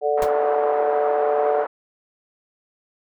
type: harmonic tone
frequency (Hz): 146.83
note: D3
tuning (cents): 0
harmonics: 3 / 4 / 5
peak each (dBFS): -21 / -22 / -23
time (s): 0.01-1.66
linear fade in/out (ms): 50
type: band-pass noise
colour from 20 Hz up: white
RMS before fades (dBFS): -29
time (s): 0.17-1.67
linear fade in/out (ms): 10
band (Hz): 380 to 1200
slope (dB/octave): 24
type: noise with exponential decay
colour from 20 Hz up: pink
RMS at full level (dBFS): -26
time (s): 0.22-0.32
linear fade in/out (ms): 1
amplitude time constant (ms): 20
effects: none

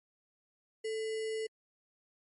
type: tone with sample-and-hold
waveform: sine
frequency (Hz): 439.8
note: A4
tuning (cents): -1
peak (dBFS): -33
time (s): 0.84-1.47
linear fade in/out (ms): 10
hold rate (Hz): 2450
effects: MP3 48 kbps

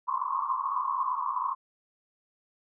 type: band-pass noise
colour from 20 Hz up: white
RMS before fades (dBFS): -30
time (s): 0.07-1.55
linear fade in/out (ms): 20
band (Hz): 1000 to 1100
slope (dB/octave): 96
effects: none

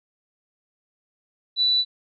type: tone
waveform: sine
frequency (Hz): 3965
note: B7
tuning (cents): +6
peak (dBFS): -17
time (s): 1.56-1.85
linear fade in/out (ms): 50
effects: none

